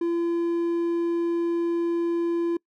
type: tone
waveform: triangle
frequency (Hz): 340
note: F4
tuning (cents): -46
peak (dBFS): -20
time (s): 0.01-2.57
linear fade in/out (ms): 5
effects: noise-tail reverb RT60 0.1 s tail -26 dB re dry